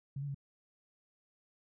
sine tone with pitch steps, 137.6 / 143.1 / 138.6 Hz, C#3 / D3 / C#3, -12 / -45 / 0 cents, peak -36 dBFS, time 0.16-0.346 s, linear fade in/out 5 ms, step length 62 ms, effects none

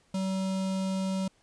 square tone with notch filter, 190.5 Hz, G3, 49 cents flat, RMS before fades -30 dBFS, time 0.14-1.28 s, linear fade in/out 5 ms, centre 1800 Hz, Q 1.3, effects pink hiss -66 dBFS RMS until 1.42 s + resampled to 22050 Hz

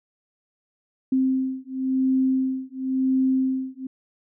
sine beating tone pair, 261.6 / 262.55 Hz, C4 / C4, 0 / +6 cents, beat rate 0.95 Hz, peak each -23 dBFS, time 1.12-3.87 s, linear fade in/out 5 ms, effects none

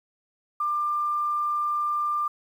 sine tone, 1192 Hz, D6, 25 cents sharp, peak -23 dBFS, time 0.6-2.28 s, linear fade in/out 5 ms, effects 9-bit

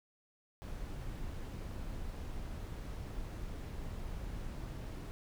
brown noise, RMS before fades -42 dBFS, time 0.62-5.11 s, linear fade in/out 0 ms, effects none

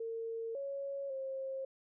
sine tone with pitch steps, 455 / 555 / 534 Hz, A#4 / C#5 / C5, -42 / +2 / +35 cents, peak -37 dBFS, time 0-1.65 s, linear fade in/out 5 ms, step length 550 ms, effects none

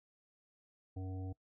harmonic tone, 93.8 Hz, F#2, 24 cents sharp, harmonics 1 / 3 / 5 / 7 / 8, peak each -40 / -47 / -54 / -60 / -57 dBFS, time 0.96-1.33 s, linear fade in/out 10 ms, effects noise-tail reverb RT60 0.1 s tail -22 dB re dry

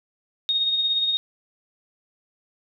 sine tone with tremolo, 3719 Hz, A#7, 5 cents flat, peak -18 dBFS, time 0.49-1.17 s, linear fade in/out 0 ms, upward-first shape sine, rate 17 Hz, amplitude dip 40%, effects none

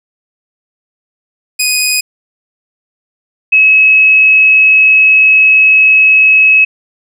15% pulse / sine tone pair in turn, 2493 / 2571 Hz, D#7 / E7, +3 / -44 cents, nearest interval minor second, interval 53 cents, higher second, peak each -3 dBFS, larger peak neither, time 1.59-2.01 / 3.52-6.65 s, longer second, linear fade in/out 10 ms, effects none

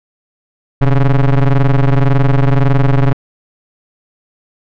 square ring-modulated tone, 70.1 Hz, C#2, 20 cents sharp, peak -5 dBFS, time 0.81-3.13 s, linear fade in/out 5 ms, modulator 59.2 Hz, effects low-pass 2000 Hz 12 dB/octave

